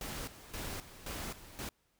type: noise with tremolo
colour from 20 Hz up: pink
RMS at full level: -41 dBFS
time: 0.01-1.69 s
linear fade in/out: 2 ms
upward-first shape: square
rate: 1.9 Hz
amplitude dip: 75%
effects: pink hiss -75 dBFS RMS until 1.99 s